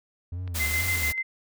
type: tone with vibrato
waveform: triangle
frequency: 84.2 Hz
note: E2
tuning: 37 cents sharp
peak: -28 dBFS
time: 0.32-1.12 s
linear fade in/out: 5 ms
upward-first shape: sine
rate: 2.2 Hz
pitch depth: 150 cents each way
type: clicks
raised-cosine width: 0.3 ms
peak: -29 / -29 dBFS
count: 2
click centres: 0.477 / 0.74 s
type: noise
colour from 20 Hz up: white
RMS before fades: -31 dBFS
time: 0.54-1.13 s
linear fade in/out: 20 ms
type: tone with tremolo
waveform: sine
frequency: 2069 Hz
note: C7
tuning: 20 cents flat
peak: -24 dBFS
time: 0.59-1.23 s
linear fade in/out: 20 ms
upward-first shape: square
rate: 6.8 Hz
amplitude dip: 50%
effects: none